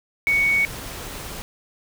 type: tone in noise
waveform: sine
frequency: 2229 Hz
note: C#7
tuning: 9 cents sharp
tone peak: -16 dBFS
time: 0.27-0.65 s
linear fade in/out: 0 ms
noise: pink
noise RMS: -34 dBFS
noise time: 0.27-1.42 s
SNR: +15 dB
effects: none